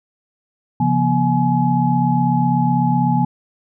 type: tone cluster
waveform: sine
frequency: 137 / 173.1 / 241 / 845 Hz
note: C#3 / F3 / B3 / G#5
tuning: -20 / -15 / -42 / +30 cents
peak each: -19 dBFS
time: 0.8-3.25 s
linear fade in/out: 5 ms
effects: none